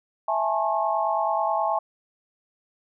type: chord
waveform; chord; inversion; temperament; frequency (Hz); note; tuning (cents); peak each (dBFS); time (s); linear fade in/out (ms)
sine; A major seventh; second; equal with one note detuned; 659.3 / 830.6 / 880 / 1083.4; E5 / G#5 / A5 / C#6; 0 / 0 / 0 / -40; -26 / -26 / -28 / -28; 0.28-1.79; 5
effects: none